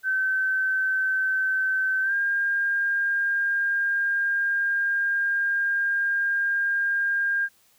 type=tone with pitch glide; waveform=sine; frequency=1537 to 1607.8 Hz; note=G6 to G6; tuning=-35 to +43 cents; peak=-21 dBFS; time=0.03-7.49 s; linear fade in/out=50 ms; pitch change=+78 cents; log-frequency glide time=2.02-2.14 s; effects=white hiss -61 dBFS RMS until 7.78 s